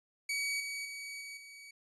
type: tone with level steps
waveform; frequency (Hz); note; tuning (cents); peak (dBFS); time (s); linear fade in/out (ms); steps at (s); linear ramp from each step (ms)
sawtooth; 2266; C#7; +37; -29 / -34 / -38 / -40 / -46; 0.29-1.71; 5; 0.6 / 0.85 / 1.21 / 1.37; 2
effects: resampled to 24000 Hz